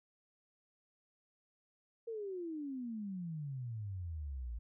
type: exponential sweep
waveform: sine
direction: down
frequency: 468.5 to 54.9 Hz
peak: -39 dBFS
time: 2.07-4.59 s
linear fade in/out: 10 ms
effects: none